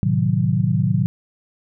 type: chord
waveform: sine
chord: A diminished seventh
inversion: none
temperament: equal with one note detuned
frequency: 110 / 129.46 / 155.56 / 185 Hz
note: A2 / C3 / Eb3 / Gb3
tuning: 0 / -18 / 0 / 0 cents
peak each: -21 dBFS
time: 0.03-1.06 s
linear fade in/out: 0 ms
effects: none